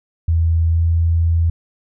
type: tone with pitch glide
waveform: sine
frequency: 82.41 to 83.27 Hz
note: E2 to E2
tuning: 0 to +18 cents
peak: -12 dBFS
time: 0.28-1.5 s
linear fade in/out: 5 ms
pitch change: +18 cents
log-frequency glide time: 0.72-0.79 s
effects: none